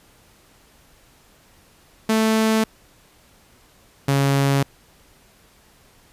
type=tone pair in turn; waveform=sawtooth; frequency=220.3 / 138.53 Hz; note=A3 / C#3; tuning=+2 / -1 cents; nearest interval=minor sixth; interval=803 cents; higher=first; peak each=-12 dBFS; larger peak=neither; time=2.09-2.64 / 4.08-4.63 s; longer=neither; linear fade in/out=5 ms; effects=pink hiss -54 dBFS RMS until 6.12 s + resampled to 32000 Hz